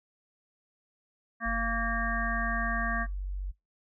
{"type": "harmonic tone", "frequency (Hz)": 230, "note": "A#3", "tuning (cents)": -23, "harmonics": [1, 3, 5, 7, 8], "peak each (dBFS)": [-36, -37, -34, -34, -35], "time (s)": [1.4, 3.07], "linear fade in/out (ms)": 50}
{"type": "tone", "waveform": "sine", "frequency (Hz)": 47.34, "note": "F#1", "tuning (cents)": 40, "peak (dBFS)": -31, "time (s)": [1.45, 3.52], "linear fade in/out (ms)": 20}
{"effects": ["noise-tail reverb RT60 0.2 s tail -24 dB re dry"]}